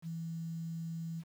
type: tone with quantisation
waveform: sine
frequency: 164.8 Hz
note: E3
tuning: in tune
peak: -37 dBFS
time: 0.02-1.24 s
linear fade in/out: 50 ms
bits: 10
effects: none